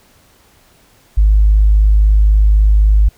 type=tone; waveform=sine; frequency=51.91 Hz; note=G#1; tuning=in tune; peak=-5 dBFS; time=1.17-3.09 s; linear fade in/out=10 ms; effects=tanh soft clip ceiling -1 dBFS + pink hiss -50 dBFS RMS until 3.17 s